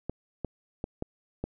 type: clicks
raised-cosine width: 2 ms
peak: -18 dBFS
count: 5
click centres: 0.096 / 0.447 / 0.841 / 1.024 / 1.44 s
effects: none